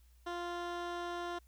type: tone with low-pass filter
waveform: 15% pulse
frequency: 348.4 Hz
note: F4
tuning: 4 cents flat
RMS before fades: -40 dBFS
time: 0.26-1.39 s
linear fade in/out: 10 ms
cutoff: 4900 Hz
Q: 0.57
effects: added 60 Hz sine -60 dBFS peak until 1.47 s + white hiss -73 dBFS RMS until 1.47 s